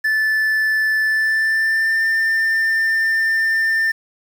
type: tone with pitch glide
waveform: triangle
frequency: 1750 to 1794 Hz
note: A6 to A6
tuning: -10 to +33 cents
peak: -13 dBFS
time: 0.04-3.92 s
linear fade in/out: 10 ms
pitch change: +43 cents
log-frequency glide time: 1.05-2.01 s
effects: 7-bit